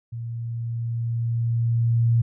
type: tone with level ramp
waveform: sine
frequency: 116.54 Hz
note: A#2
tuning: in tune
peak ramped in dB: -29 to -15 dBFS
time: 0.12-2.22 s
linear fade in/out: 10 ms
effects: none